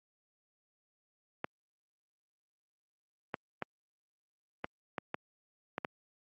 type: clicks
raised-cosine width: 0.5 ms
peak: -19 dBFS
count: 8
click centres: 1.444 / 3.342 / 3.623 / 4.644 / 4.982 / 5.144 / 5.781 / 5.848 s
effects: high-pass 150 Hz 12 dB/octave + Opus 48 kbps